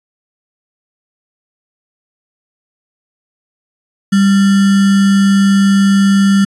sine tone with sample-and-hold, 197.1 Hz, G3, 10 cents sharp, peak -6 dBFS, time 4.12-6.45 s, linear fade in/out 10 ms, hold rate 1575 Hz, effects resampled to 24000 Hz

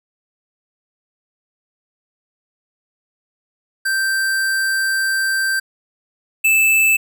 square tone pair in turn, 1565 / 2632 Hz, G6 / E7, -3 / -3 cents, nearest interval major sixth, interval 900 cents, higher second, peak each -17 / -12 dBFS, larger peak second, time 3.85-5.6 / 6.44-6.97 s, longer first, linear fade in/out 10 ms, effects 9-bit

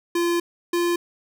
square tone pair in turn, 344.1 / 346.3 Hz, F4 / F4, -26 / -15 cents, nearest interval unison, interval 11 cents, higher second, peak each -20 dBFS, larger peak neither, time 0.15-0.4 / 0.73-0.96 s, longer first, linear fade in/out 5 ms, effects none

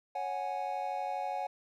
triangle chord, C# suspended fourth, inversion none, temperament just, 554.4 / 739.2 / 831.5 Hz, C#5 / F#5 / G#5, 0 / -2 / +2 cents, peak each -39 / -34 / -35 dBFS, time 0.15-1.47 s, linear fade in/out 5 ms, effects none

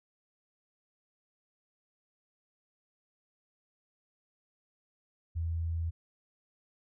sine tone, 82.8 Hz, E2, 8 cents sharp, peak -30 dBFS, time 5.35-5.91 s, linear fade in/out 20 ms, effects none

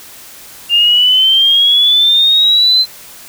sine exponential sweep, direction up, 2794 to 4106 Hz, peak -6 dBFS, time 0.69-2.86 s, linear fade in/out 50 ms, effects white hiss -35 dBFS RMS until 3.28 s

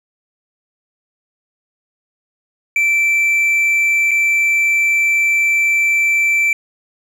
triangle tone with dropouts, 2334 Hz, D7, 11 cents flat, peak -10 dBFS, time 2.76-6.53 s, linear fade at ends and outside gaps 2 ms, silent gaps 4.11-4.114 s, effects none

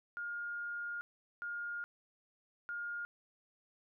sine tone bursts at uneven times, 1418 Hz, F6, 26 cents sharp, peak -38 dBFS, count 3, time 0.17-1.01 / 1.42-1.84 / 2.69-3.05 s, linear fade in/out 0 ms, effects none

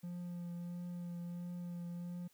triangle tone with vibrato, 174.61 Hz, F3, in tune, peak -39 dBFS, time 0.03-2.28 s, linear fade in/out 10 ms, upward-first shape triangle, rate 1.5 Hz, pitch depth 19 cents each way, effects white hiss -71 dBFS RMS until 2.33 s

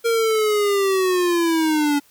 square linear sweep, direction down, 466.2 to 284.3 Hz, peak -17 dBFS, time 0.04-2 s, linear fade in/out 20 ms, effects white hiss -55 dBFS RMS until 2.1 s

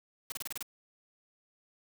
white noise bursts, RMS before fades -38 dBFS, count 7, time 0.3-0.627 s, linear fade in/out 2 ms, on 21 ms, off 30 ms, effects none

